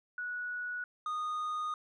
sine / triangle tone pair in turn, 1467 / 1233.6 Hz, F#6 / D#6, -15 / -15 cents, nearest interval minor third, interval 300 cents, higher first, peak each -35 / -31 dBFS, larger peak second, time 0.18-0.84 / 1.06-1.74 s, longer second, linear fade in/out 2 ms, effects resampled to 22050 Hz

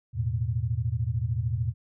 sine chord, E suspended fourth, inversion none, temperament equal, 82.41 / 110 / 123.47 Hz, E2 / A2 / B2, 0 / 0 / 0 cents, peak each -32 / -28 / -29 dBFS, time 0.13-1.74 s, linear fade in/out 50 ms, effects none

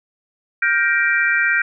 sine chord, G minor seventh, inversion third, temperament just, 1411.2 / 1568 / 1881.6 / 2352 Hz, F6 / G6 / Bb6 / D7, +18 / 0 / +16 / +2 cents, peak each -21 / -18 / -20 / -21 dBFS, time 0.62-1.62 s, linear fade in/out 5 ms, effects none

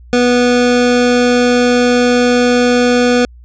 square tone pair together, 245 / 490 Hz, B3 / B4, -14 / -14 cents, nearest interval octave, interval 1200 cents, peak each -12 dBFS, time 0.13-3.25 s, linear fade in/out 0 ms, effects added 60 Hz sine -35 dBFS peak until 3.44 s + resampled to 16000 Hz

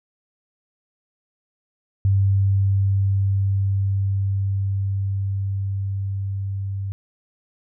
sine tone with level ramp, 98 Hz, G2, in tune, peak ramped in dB -14 to -24 dBFS, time 2.05-6.92 s, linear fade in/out 0 ms, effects none

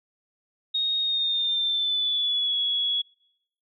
sine tone with pitch glide, 3729 to 3361 Hz, A#7 to G#7, 0 to +20 cents, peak -22 dBFS, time 0.74-3.02 s, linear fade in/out 10 ms, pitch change -180 cents, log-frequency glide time 1.01-2.56 s, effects noise-tail reverb RT60 0.8 s tail -25 dB re dry

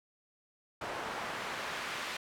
pink noise with band-pass filter sweep, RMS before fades -39 dBFS, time 0.81-2.17 s, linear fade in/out 5 ms, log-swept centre 860 to 2100 Hz, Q 0.81, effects none

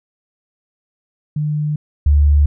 sine tone pair in turn, 150.3 / 72.93 Hz, D3 / D2, +40 / -12 cents, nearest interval octave + minor second, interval 1252 cents, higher first, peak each -16 / -8 dBFS, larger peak second, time 1.36-1.76 / 2.06-2.46 s, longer neither, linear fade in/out 5 ms, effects none

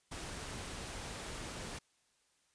pink noise, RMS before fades -44 dBFS, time 0.11-1.79 s, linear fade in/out 10 ms, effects white hiss -74 dBFS RMS until 2.54 s + resampled to 22050 Hz

